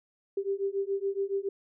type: beating tone pair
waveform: sine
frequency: 390.7 / 397.8 Hz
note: G4 / G4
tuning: -6 / +25 cents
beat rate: 7.1 Hz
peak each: -31 dBFS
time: 0.37-1.49 s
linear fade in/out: 5 ms
effects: none